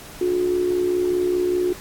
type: tone with amplitude modulation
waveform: sine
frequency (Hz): 360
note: F#4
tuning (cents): -47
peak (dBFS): -15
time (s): 0.21-1.73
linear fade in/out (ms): 5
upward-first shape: sine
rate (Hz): 65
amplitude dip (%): 60
effects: pink hiss -40 dBFS RMS until 1.8 s + AAC 64 kbps